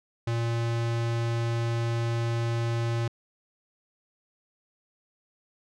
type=tone; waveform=square; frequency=116.54 Hz; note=A#2; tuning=in tune; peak=-26 dBFS; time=0.27-3.08 s; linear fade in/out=5 ms; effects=low-pass 6000 Hz 12 dB/octave